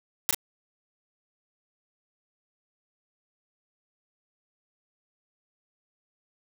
white noise with echo, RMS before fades -23 dBFS, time 0.29-0.31 s, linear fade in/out 0 ms, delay 36 ms, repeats 1, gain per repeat -5 dB, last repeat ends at 0.346 s, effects none

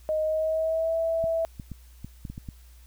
sine tone with pitch glide, 622.3 to 656.6 Hz, D#5 to E5, 0 to -7 cents, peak -23 dBFS, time 0.09-1.45 s, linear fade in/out 0 ms, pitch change +93 cents, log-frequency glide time 0.22-0.96 s
clicks, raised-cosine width 5 ms, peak -24 dBFS, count 8, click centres 1.241 / 1.598 / 1.717 / 2.046 / 2.252 / 2.3 / 2.379 / 2.488 s
effects added 60 Hz sine -48 dBFS peak until 2.86 s + white hiss -60 dBFS RMS until 2.86 s

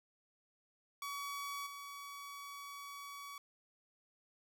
sawtooth tone with level steps, 1133 Hz, C#6, 37 cents sharp, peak -37 / -43 dBFS, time 1.02-3.38 s, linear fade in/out 2 ms, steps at 1.66 s, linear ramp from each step 10 ms, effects none

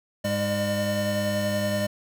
square tone cluster, 103.8 / 204.2 / 602 Hz, G#2 / G#3 / D5, 0 / -29 / +43 cents, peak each -32 / -29 / -27 dBFS, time 0.24-1.87 s, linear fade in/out 10 ms, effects none

